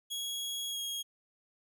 sawtooth tone with pitch glide, 3322 to 3276 Hz, G#7 to G#7, 0 to -24 cents, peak -32 dBFS, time 0.1-1.03 s, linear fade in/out 20 ms, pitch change -24 cents, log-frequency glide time 0.69-0.8 s, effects none

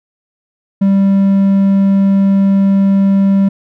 triangle tone, 196 Hz, G3, in tune, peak -5 dBFS, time 0.81-3.49 s, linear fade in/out 10 ms, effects none

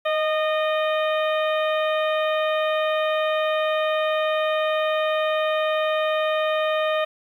harmonic tone with a mistuned harmonic, 614 Hz, D#5, 23 cents flat, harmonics 1 / 2 / 3 / 4 / 5 / 6, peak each -21 / -27 / -31 / -33 / -35 / -37 dBFS, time 0.05-7.05 s, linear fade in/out 10 ms, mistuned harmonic 1, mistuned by +24 cents, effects 9-bit

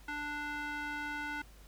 square tone with band-pass filter, 294.6 Hz, D4, 6 cents sharp, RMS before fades -39 dBFS, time 0.08-1.42 s, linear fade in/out 5 ms, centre 1600 Hz, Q 1.9, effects added 50 Hz sine -54 dBFS peak until 1.67 s + pink hiss -61 dBFS RMS until 1.67 s

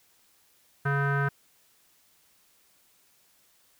square tone with low-pass filter, 140.3 Hz, C#3, 21 cents sharp, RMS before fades -26 dBFS, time 0.85-1.29 s, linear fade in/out 10 ms, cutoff 1500 Hz, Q 7.2, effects white hiss -64 dBFS RMS until 3.79 s

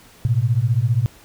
sine beating tone pair, 110.3 / 125.3 Hz, A2 / B2, +5 / +25 cents, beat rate 15 Hz, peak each -18 dBFS, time 0.25-1.06 s, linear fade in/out 0 ms, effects pink hiss -48 dBFS RMS until 1.24 s

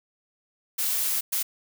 blue noise bursts at uneven times, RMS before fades -26 dBFS, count 2, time 0.78-1.21 / 1.32-1.43 s, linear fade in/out 10 ms, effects none

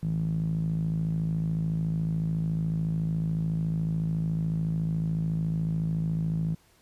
sawtooth tone with band-pass filter, 53.9 Hz, A1, 35 cents flat, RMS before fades -28 dBFS, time 0.02-6.55 s, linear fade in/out 10 ms, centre 160 Hz, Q 7.1, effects pink hiss -62 dBFS RMS until 6.81 s + resampled to 32000 Hz

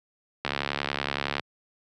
click train, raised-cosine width 0.3 ms, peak -10 dBFS, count 68, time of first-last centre 0.45-1.396 s, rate 70.8 Hz, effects high-pass 100 Hz 12 dB/octave

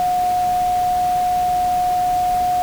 sine tone in noise, 724 Hz, F#5, 38 cents flat, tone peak -15 dBFS, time 0-2.62 s, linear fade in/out 0 ms, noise pink, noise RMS -33 dBFS, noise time 0-2.62 s, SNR +15 dB, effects none

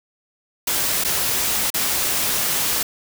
white noise with dropouts, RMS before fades -21 dBFS, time 0.67-2.83 s, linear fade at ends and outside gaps 5 ms, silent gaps 1.039-1.047 / 1.703-1.741 s, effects none

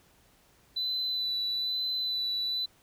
sine tone with vibrato, 3992 Hz, B7, 18 cents sharp, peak -27 dBFS, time 0.76-2.66 s, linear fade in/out 10 ms, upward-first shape sine, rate 1.1 Hz, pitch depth 17 cents each way, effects tanh soft clip ceiling -25 dBFS + pink hiss -63 dBFS RMS until 2.82 s

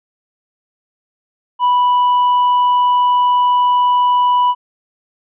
triangle tone, 986 Hz, B5, 3 cents flat, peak -8 dBFS, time 1.59-4.55 s, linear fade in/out 50 ms, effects resampled to 8000 Hz

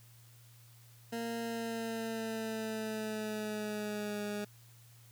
20% pulse tone with pitch glide, 231.2 to 207.2 Hz, A#3 to G#3, -14 to -4 cents, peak -31 dBFS, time 1.12-4.45 s, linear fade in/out 10 ms, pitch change -190 cents, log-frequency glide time 1.41-4.23 s, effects added 117 Hz sine -57 dBFS peak until 5.11 s + white hiss -63 dBFS RMS until 5.11 s

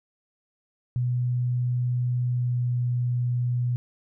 sine tone with pitch glide, 123.47 to 122.62 Hz, B2 to B2, 0 to -12 cents, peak -22 dBFS, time 0.96-3.76 s, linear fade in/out 0 ms, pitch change -12 cents, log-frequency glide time 2.29-2.59 s, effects none

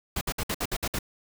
pink noise bursts, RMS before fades -29 dBFS, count 8, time 0.16-0.989 s, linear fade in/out 5 ms, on 52 ms, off 59 ms, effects none

